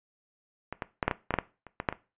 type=clicks; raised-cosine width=0.5 ms; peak=-19 / -16 / -12 / -8 / -12 / -13 / -9 / -10 / -29 / -16 / -9 / -20 dBFS; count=12; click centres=0.726 / 0.822 / 1.028 / 1.08 / 1.112 / 1.307 / 1.34 / 1.387 / 1.667 / 1.801 / 1.888 / 1.926 s; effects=noise-tail reverb RT60 0.3 s tail -18 dB re dry + resampled to 8000 Hz